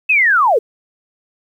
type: linear sweep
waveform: sine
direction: down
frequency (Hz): 2637 to 392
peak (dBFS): -9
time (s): 0.09-0.59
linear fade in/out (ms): 10
effects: 8-bit